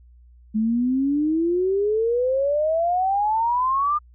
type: exponential sweep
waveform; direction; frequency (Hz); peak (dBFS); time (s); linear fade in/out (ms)
sine; up; 212.6 to 1219; -18; 0.54-3.99; 20
effects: added 60 Hz sine -47 dBFS peak until 4.14 s